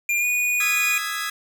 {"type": "tone with pitch glide", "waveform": "square", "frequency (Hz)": [2398, 2460], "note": ["D7", "D#7"], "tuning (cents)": [36, -20], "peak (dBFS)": -20, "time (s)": [0.09, 0.98], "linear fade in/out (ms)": 2, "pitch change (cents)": 44, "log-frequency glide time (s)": [0.19, 0.25]}
{"type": "chord", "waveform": "sawtooth", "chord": "E major seventh", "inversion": "third", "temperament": "equal with one note detuned", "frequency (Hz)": [1244.5, 1318.5, 1661.2, 1996.2], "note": ["D#6", "E6", "G#6", "B6"], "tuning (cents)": [0, 0, 0, 18], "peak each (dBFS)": [-28, -30, -25, -29], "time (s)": [0.6, 1.3], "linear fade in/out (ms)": 5}
{"effects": []}